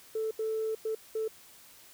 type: tone bursts at uneven times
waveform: sine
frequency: 440 Hz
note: A4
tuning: in tune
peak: -28 dBFS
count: 4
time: 0.15-0.31 / 0.39-0.75 / 0.85-0.95 / 1.15-1.28 s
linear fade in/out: 5 ms
effects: tanh soft clip ceiling -25 dBFS + white hiss -55 dBFS RMS until 1.93 s